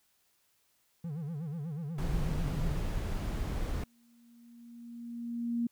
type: tone with vibrato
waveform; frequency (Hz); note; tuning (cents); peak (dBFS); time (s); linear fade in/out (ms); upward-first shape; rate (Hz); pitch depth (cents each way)
triangle; 155.56; D#3; 0; -33; 1.04-2.81; 5; sine; 8.2; 180
type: noise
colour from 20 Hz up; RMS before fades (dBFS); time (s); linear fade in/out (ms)
brown; -33; 1.98-3.84; 5
type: tone with exponential growth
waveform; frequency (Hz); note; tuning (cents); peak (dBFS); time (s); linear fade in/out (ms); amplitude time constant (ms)
sine; 235.7; A#3; +19; -27; 3.78-5.67; 5; 410
effects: white hiss -72 dBFS RMS until 5.71 s